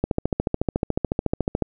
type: click train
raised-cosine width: 2 ms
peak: -7 dBFS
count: 23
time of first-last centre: 0.04-1.623 s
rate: 13.9 Hz
effects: none